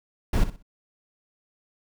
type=noise with echo; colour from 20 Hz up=brown; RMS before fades=-19 dBFS; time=0.33-0.44 s; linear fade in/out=5 ms; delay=62 ms; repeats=3; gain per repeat=-12 dB; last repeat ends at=0.626 s; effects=none